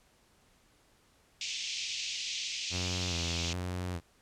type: band-pass noise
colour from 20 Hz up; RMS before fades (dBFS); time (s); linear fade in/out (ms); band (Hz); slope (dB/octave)
pink; -37; 1.41-3.53; 2; 2400 to 6800; 48
type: tone with vibrato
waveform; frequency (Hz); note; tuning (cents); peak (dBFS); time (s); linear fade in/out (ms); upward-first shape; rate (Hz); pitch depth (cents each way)
sawtooth; 87.31; F2; 0; -30; 2.7-4.01; 50; square; 1.2; 56
effects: pink hiss -66 dBFS RMS until 4.21 s + low-pass 11000 Hz 12 dB/octave